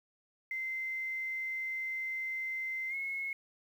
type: tone with pitch glide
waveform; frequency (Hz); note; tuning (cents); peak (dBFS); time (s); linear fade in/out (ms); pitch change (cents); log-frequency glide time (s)
sine; 2075 to 2176; C7 to C#7; -15 to -33; -34; 0.51-3.33; 2; +82; 2.89-2.95
effects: 10-bit